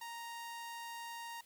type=tone; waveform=sawtooth; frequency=932.3 Hz; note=A#5; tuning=in tune; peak=-40 dBFS; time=0.01-1.41 s; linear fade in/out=5 ms; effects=white hiss -65 dBFS RMS until 1.45 s